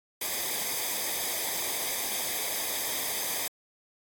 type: noise with comb filter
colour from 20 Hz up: white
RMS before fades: -31 dBFS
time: 0.21-3.48 s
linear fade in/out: 5 ms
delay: 0.71 ms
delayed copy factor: -0.7
effects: AAC 64 kbps